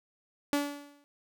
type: tone with exponential decay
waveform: sawtooth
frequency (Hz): 287.6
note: D4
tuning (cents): -36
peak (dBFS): -20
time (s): 0.53-1.04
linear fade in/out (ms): 0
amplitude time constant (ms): 110
effects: none